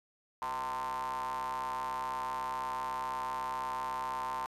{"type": "ring-modulated tone", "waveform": "square", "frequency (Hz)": 67, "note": "C2", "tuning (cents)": 42, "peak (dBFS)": -32, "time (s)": [0.42, 4.46], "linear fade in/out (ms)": 0, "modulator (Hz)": 969, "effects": ["resampled to 32000 Hz"]}